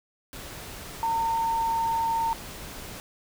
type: tone in noise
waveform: sine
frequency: 911 Hz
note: A#5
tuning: 40 cents flat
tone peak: -23 dBFS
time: 1.03-2.33 s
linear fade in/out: 0 ms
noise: pink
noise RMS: -40 dBFS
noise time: 0.33-3 s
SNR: +14 dB
effects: none

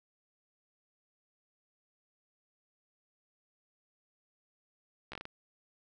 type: slowing click train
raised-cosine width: 0.3 ms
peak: -26 dBFS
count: 6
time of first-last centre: 5.12-5.254 s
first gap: 14 ms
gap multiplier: 1.33
effects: none

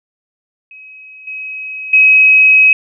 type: tone with level steps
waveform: sine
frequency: 2546 Hz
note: D#7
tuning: 39 cents sharp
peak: -33 / -22 / -4 dBFS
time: 0.71-2.73 s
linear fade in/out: 2 ms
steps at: 1.27 / 1.93 s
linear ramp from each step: 5 ms
effects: none

